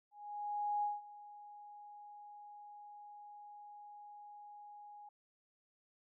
sine tone with ADSR envelope, 828 Hz, G#5, 5 cents flat, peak -32 dBFS, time 0.11-5.09 s, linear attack 720 ms, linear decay 180 ms, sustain -19 dB, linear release 5 ms, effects none

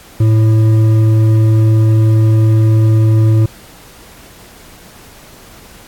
sine tone with hard clipping, 110 Hz, A2, in tune, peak -8 dBFS, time 0.2-3.46 s, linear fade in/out 5 ms, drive 7 dB, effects pink hiss -39 dBFS RMS until 5.87 s + AAC 64 kbps

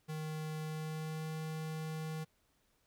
square tone with pitch glide, 155.8 to 157.61 Hz, D#3 to D#3, +3 to +23 cents, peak -39 dBFS, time 0.08-2.25 s, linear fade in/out 20 ms, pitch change +20 cents, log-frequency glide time 0.61-1.27 s, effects pink hiss -75 dBFS RMS until 2.86 s

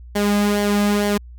sawtooth tone with flanger, 205.3 Hz, G#3, 20 cents flat, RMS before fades -18 dBFS, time 0.15-1.18 s, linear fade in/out 10 ms, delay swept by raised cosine 0.77 to 2.17 ms, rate 2.2 Hz, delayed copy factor -0.55, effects added 60 Hz sine -36 dBFS peak until 1.38 s

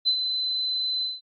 sine tone with ADSR envelope, 4038 Hz, B7, 38 cents sharp, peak -17 dBFS, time 0.05-1.21 s, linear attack 28 ms, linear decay 73 ms, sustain -7 dB, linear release 180 ms, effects Opus 48 kbps

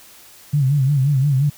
sine tone with vibrato, 138.6 Hz, C#3, in tune, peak -13 dBFS, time 0.53-1.5 s, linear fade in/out 10 ms, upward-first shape sine, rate 5.7 Hz, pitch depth 120 cents each way, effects white hiss -45 dBFS RMS until 1.57 s

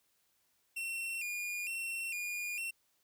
45% pulse tone with vibrato, 2567 Hz, E7, 47 cents flat, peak -36 dBFS, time 0.76-2.71 s, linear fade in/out 10 ms, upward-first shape square, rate 1.1 Hz, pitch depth 95 cents each way, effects white hiss -75 dBFS RMS until 3.03 s

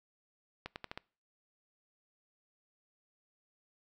accelerating click train, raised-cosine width 0.3 ms, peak -24 dBFS, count 5, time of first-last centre 0.66-0.975 s, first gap 99 ms, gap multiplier 0.85, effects noise-tail reverb RT60 0.4 s tail -24 dB re dry

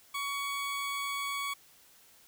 20% pulse tone, 1123 Hz, C#6, 22 cents sharp, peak -28 dBFS, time 0.14-1.54 s, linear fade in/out 10 ms, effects white hiss -60 dBFS RMS until 2.27 s

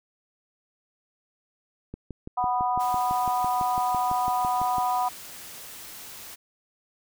click train, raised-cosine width 3 ms, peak -23 dBFS, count 18, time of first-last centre 1.94-4.783 s, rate 5.98 Hz
harmonic tone, 246.9 Hz, B3, in tune, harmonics 3 / 4 / 5, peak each -25 / -26 / -33 dBFS, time 2.37-5.09 s, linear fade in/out 10 ms
white noise, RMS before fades -42 dBFS, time 2.79-6.36 s, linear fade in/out 20 ms
effects none

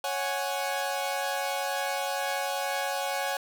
sawtooth chord, C# suspended fourth, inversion none, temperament equal, 554.4 / 740 / 830.6 Hz, C#5 / F#5 / G#5, 0 / 0 / 0 cents, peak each -29 dBFS, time 0.04-3.37 s, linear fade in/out 2 ms, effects none

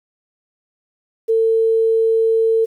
sine tone, 450 Hz, A4, 39 cents sharp, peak -12 dBFS, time 1.28-2.66 s, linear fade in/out 20 ms, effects 8-bit

